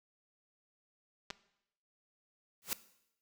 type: clicks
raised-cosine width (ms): 0.2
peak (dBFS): -23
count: 2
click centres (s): 1.303 / 1.308
type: noise with exponential growth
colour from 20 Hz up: white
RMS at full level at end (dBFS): -31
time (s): 2.62-2.73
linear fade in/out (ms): 0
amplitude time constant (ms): 23
effects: noise-tail reverb RT60 0.8 s tail -17 dB re dry